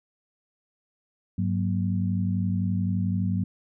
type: tone cluster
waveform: sine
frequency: 100.7 / 184.6 / 236.2 Hz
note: G2 / F#3 / A#3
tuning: +47 / -4 / +23 cents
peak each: -26 / -26 / -32 dBFS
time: 1.38-3.44 s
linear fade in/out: 5 ms
effects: none